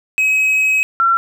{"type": "tone pair in turn", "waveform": ["triangle", "sine"], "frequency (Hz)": [2548, 1358.4], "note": ["D#7", "F6"], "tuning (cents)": [41, -48], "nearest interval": "major seventh", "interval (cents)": 1089, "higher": "first", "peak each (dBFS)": -10, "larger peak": "neither", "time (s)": [[0.18, 0.83], [1, 1.17]], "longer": "first", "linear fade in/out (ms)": 0, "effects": []}